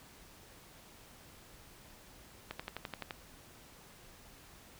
click train, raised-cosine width 0.3 ms, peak -23 dBFS, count 8, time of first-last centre 2.51-3.108 s, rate 11.7 Hz, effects pink hiss -57 dBFS RMS until 4.79 s

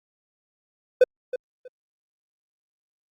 triangle tone with echo, 504 Hz, B4, 35 cents sharp, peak -8 dBFS, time 1.01-1.04 s, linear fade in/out 5 ms, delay 320 ms, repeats 2, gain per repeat -14 dB, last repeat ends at 1.68 s, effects Opus 48 kbps

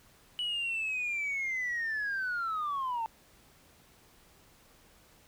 sine linear sweep, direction down, 2960 to 880 Hz, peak -29 dBFS, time 0.39-3.06 s, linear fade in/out 0 ms, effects tanh soft clip ceiling -28 dBFS + pink hiss -61 dBFS RMS until 5.27 s

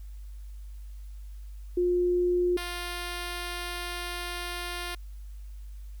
sine / 5% pulse tone pair in turn, 355.5 / 351.6 Hz, F4 / F4, +31 / +12 cents, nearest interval unison, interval 19 cents, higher first, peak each -22 dBFS, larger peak neither, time 1.77-2.57 / 2.57-4.95 s, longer second, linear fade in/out 5 ms, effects added 50 Hz sine -39 dBFS peak until 6 s + white hiss -64 dBFS RMS until 6 s

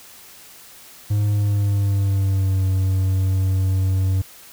triangle tone with pitch glide, 103.83 to 94.66 Hz, G#2 to F#2, 0 to +40 cents, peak -14 dBFS, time 1.1-4.22 s, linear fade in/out 10 ms, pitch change -160 cents, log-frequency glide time 1.28-2.63 s, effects white hiss -44 dBFS RMS until 4.52 s

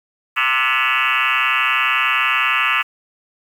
sine tone with frequency modulation, 1975.5 Hz, B6, in tune, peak -14 dBFS, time 0.36-2.83 s, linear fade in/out 20 ms, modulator 131 Hz, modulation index 6.7, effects 7-bit

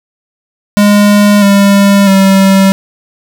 square tone with pitch steps, 205.6 / 199.52 / 193.61 Hz, G#3 / G3 / G3, -17 / +31 / -21 cents, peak -4 dBFS, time 0.77-2.72 s, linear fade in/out 0 ms, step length 650 ms, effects none

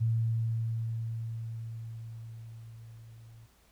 sine tone with level ramp, 113.7 Hz, A#2, 43 cents flat, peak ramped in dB -24 to -50 dBFS, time 0-3.47 s, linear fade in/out 20 ms, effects added 59 Hz sine -65 dBFS peak until 3.71 s + pink hiss -65 dBFS RMS until 3.71 s

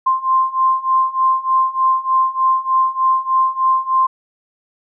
sine beating tone pair, 1046.5 / 1049.8 Hz, C6 / C6, 0 / +5 cents, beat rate 3.3 Hz, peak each -17 / -15 dBFS, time 0.06-4.07 s, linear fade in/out 10 ms, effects none

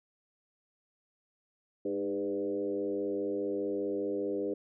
sine tone with frequency modulation, 401.8 Hz, G4, 43 cents sharp, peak -30 dBFS, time 1.85-4.54 s, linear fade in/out 5 ms, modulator 95.1 Hz, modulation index 1.3, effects none

